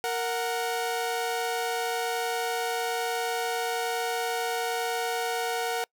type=tone pair together; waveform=sawtooth; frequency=464.3 / 737 Hz; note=A#4 / F#5; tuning=-7 / -7 cents; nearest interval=minor sixth; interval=800 cents; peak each=-26 dBFS; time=0.04-5.84 s; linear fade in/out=0 ms; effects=noise-tail reverb RT60 0.1 s tail -26 dB re dry